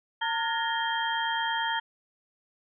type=tone cluster; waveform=sine; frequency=909 / 1419 / 1700 / 1849 / 3192 Hz; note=A#5 / F6 / G#6 / A#6 / G7; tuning=-44 / +27 / +40 / -15 / +31 cents; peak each=-29 / -36 / -35 / -34 / -33 dBFS; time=0.21-1.8 s; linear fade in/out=10 ms; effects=none